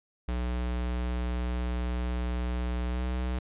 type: tone with pitch glide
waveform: square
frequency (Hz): 61 to 62.46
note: B1 to B1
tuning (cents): -21 to +20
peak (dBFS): -29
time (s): 0.28-3.39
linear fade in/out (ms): 5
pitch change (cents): +41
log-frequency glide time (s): 2.9-3.04
effects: resampled to 8000 Hz